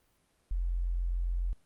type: tone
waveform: sine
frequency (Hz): 43.65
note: F1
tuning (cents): 0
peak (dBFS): -28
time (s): 0.51-1.53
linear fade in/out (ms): 0
effects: pink hiss -71 dBFS RMS until 1.65 s + Opus 32 kbps